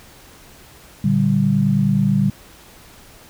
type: chord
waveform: sine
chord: G minor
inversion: first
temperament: equal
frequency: 116.54 / 146.83 / 196 Hz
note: Bb2 / D3 / G3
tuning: 0 / 0 / 0 cents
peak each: -22 / -18 / -16 dBFS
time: 1.04-2.3 s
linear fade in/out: 5 ms
effects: pink hiss -45 dBFS RMS until 3.29 s